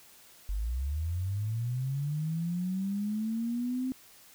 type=linear sweep; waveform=sine; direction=up; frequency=46.25 to 261.6 Hz; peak=-29 dBFS; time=0.49-3.92 s; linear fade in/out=0 ms; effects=white hiss -56 dBFS RMS until 4.34 s